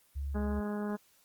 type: tone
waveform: sine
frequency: 70 Hz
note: C#2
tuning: 18 cents sharp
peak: -33 dBFS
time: 0.15-0.61 s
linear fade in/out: 20 ms
type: harmonic tone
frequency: 207.7 Hz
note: G#3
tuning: in tune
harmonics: 1 / 2 / 3 / 4 / 5 / 6 / 7 / 8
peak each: -33 / -39 / -43 / -45 / -47 / -49 / -50 / -51 dBFS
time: 0.34-0.97 s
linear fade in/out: 20 ms
effects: white hiss -66 dBFS RMS until 1.24 s + Opus 24 kbps